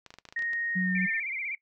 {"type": "clicks", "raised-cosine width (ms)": 0.2, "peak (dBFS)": -28, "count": 10, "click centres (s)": [0.063, 0.105, 0.14, 0.186, 0.253, 0.288, 0.325, 0.392, 0.423, 0.533]}
{"type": "tone with pitch glide", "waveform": "sine", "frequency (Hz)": [1864.7, 1804.3], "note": ["A#6", "A6"], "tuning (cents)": [0, 43], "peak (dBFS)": -29, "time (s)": [0.36, 1.2], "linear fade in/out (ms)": 5, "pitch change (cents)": -57, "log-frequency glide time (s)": [0.8, 0.97]}
{"type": "tone", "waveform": "sine", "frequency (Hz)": 185, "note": "F#3", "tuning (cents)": 0, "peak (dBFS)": -26, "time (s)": [0.75, 1.07], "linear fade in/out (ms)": 20}
{"type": "tone with vibrato", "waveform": "sine", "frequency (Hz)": 2217, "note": "C#7", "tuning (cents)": 0, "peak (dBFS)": -31, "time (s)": [0.95, 1.55], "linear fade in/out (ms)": 2, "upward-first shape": "sine", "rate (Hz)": 16, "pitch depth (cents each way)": 130}
{"effects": ["noise-tail reverb RT60 0.1 s tail -19 dB re dry"]}